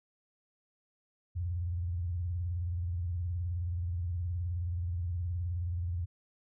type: tone with vibrato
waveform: sine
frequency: 87 Hz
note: F2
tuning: 6 cents flat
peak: -31 dBFS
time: 1.35-6.06 s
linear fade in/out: 20 ms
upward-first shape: sine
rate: 19 Hz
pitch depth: 130 cents each way
effects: none